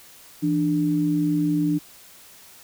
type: tone pair together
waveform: sine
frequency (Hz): 166.35 / 296.4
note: E3 / D4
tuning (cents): +16 / +16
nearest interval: minor seventh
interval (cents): 1000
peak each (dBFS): -24 / -20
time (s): 0.42-1.79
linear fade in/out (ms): 20
effects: white hiss -48 dBFS RMS until 2.63 s